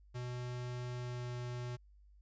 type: tone with pitch glide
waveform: square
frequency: 123.47 to 122.69 Hz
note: B2 to B2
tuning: 0 to -11 cents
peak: -40 dBFS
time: 0.14-1.77 s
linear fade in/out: 20 ms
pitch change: -11 cents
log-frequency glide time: 0.91-1.31 s
effects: added 50 Hz sine -59 dBFS peak until 2.21 s + resampled to 16000 Hz